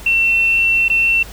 sine tone with dropouts, 2701 Hz, E7, 42 cents sharp, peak -11 dBFS, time 0.06-1.23 s, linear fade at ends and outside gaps 5 ms, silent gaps 0.883-0.899 s, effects added 50 Hz sine -34 dBFS peak until 1.32 s + pink hiss -37 dBFS RMS until 1.32 s

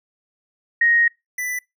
sine / square tone pair in turn, 1872 / 1987.1 Hz, A#6 / B6, +7 / +10 cents, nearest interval minor second, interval 103 cents, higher second, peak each -13 / -24 dBFS, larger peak first, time 0.81-1.08 / 1.38-1.59 s, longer first, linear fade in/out 5 ms, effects noise-tail reverb RT60 0.2 s tail -25 dB re dry

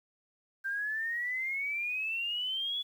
sine exponential sweep, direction up, 1568 to 3439 Hz, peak -31 dBFS, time 0.64-2.83 s, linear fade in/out 20 ms, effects 10-bit

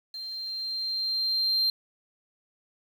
sine tone with level ramp, 4166 Hz, C8, 8 cents flat, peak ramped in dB -35 to -19 dBFS, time 0.14-1.7 s, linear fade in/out 2 ms, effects tanh soft clip ceiling -20 dBFS + 9-bit

